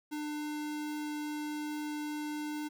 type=tone; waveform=square; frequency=299.8 Hz; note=D4; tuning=36 cents sharp; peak=-36 dBFS; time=0.11-2.69 s; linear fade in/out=20 ms; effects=none